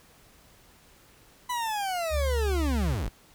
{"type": "linear sweep", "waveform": "40% pulse", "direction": "down", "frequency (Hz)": [1001, 32], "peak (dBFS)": -27, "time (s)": [1.49, 3.09], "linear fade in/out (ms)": 10}
{"type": "tone with pitch glide", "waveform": "sine", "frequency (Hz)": [70, 70.45], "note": ["C#2", "C#2"], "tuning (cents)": [18, 29], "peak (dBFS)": -25, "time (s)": [2.1, 2.97], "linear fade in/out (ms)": 50, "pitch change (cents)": 11, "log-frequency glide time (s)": [2.6, 2.83]}
{"effects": ["pink hiss -57 dBFS RMS until 3.34 s"]}